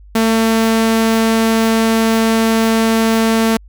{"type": "tone", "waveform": "sawtooth", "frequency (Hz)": 224.5, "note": "A3", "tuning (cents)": 35, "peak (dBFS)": -7, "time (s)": [0.15, 3.57], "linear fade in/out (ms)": 5, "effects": ["added 50 Hz sine -37 dBFS peak until 3.68 s"]}